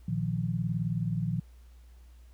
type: chord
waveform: sine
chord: Bb suspended fourth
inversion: none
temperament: equal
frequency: 116.54 / 155.56 / 174.61 Hz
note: Bb2 / Eb3 / F3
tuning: 0 / 0 / 0 cents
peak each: -32 dBFS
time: 0.08-1.4 s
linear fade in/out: 5 ms
effects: added 60 Hz sine -50 dBFS peak until 2.33 s + pink hiss -67 dBFS RMS until 2.33 s